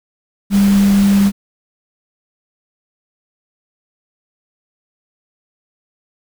sine tone in noise, 199.2 Hz, G3, 28 cents sharp, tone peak -8 dBFS, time 0.5-1.32 s, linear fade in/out 50 ms, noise pink, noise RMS -25 dBFS, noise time 0.5-1.32 s, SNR +14 dB, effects none

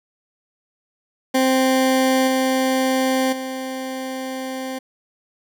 20% pulse tone with level steps, 261.6 Hz, C4, in tune, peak -10 / -12 / -21 dBFS, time 1.34-4.79 s, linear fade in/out 10 ms, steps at 2.27 / 3.32 s, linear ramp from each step 10 ms, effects none

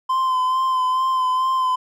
triangle tone with vibrato, 1032 Hz, C6, 24 cents flat, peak -15 dBFS, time 0.09-1.76 s, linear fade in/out 10 ms, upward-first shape sine, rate 2.3 Hz, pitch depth 26 cents each way, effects none

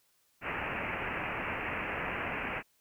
white low-pass noise, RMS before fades -36 dBFS, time 0.41-2.63 s, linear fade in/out 50 ms, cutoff 2700 Hz, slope 96 dB/octave, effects white hiss -71 dBFS RMS until 2.8 s

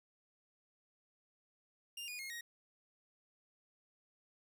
sawtooth tone with pitch steps, 2803 / 2454 / 2149 / 1881.6 Hz, F7 / D#7 / C7 / A#6, +6 / -25 / +46 / +16 cents, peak -40 dBFS, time 1.97-2.41 s, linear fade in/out 5 ms, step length 110 ms, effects none

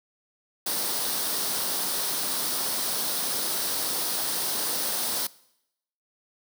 white noise with comb filter, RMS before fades -28 dBFS, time 0.66-5.27 s, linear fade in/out 5 ms, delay 0.21 ms, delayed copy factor +0.5, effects noise-tail reverb RT60 0.8 s tail -21 dB re dry + high-pass 200 Hz 12 dB/octave

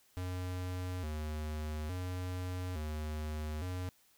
square tone with vibrato, 83.5 Hz, E2, 23 cents sharp, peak -37 dBFS, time 0.17-3.89 s, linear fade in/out 0 ms, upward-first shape square, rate 0.58 Hz, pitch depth 150 cents each way, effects white hiss -68 dBFS RMS until 4.17 s

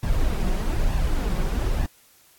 brown noise with flanger, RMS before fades -22 dBFS, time 0.03-1.86 s, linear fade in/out 2 ms, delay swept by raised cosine 1.1 to 5.5 ms, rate 1.1 Hz, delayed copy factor +0.6, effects white hiss -56 dBFS RMS until 2.38 s + AAC 64 kbps

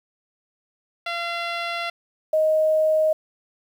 10% pulse / sine tone pair in turn, 685 / 625.3 Hz, F5 / D#5, -34 / +8 cents, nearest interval major second, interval 158 cents, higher first, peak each -16 dBFS, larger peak neither, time 1.06-1.9 / 2.33-3.13 s, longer first, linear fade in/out 5 ms, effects low-pass 4000 Hz 12 dB/octave + 8-bit

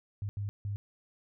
sine tone bursts at uneven times, 101.5 Hz, G#2, 39 cents flat, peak -32 dBFS, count 3, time 0.22-0.29 / 0.37-0.49 / 0.65-0.76 s, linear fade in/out 0 ms, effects none

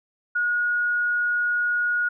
sine tone, 1446 Hz, F#6, 40 cents flat, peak -20 dBFS, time 0.35-2.09 s, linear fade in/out 10 ms, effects none

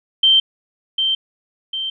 sine tone with echo, 3129 Hz, G7, 4 cents flat, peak -9 dBFS, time 0.23-0.4 s, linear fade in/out 5 ms, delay 750 ms, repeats 2, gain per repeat -6 dB, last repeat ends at 1.9 s, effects none

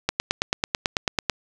click train, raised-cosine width 0.2 ms, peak -3 dBFS, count 12, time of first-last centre 0.09-1.297 s, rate 9.11 Hz, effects none

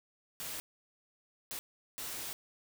white noise bursts at uneven times, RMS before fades -41 dBFS, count 3, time 0.4-0.6 / 1.51-1.59 / 1.98-2.33 s, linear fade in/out 0 ms, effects none

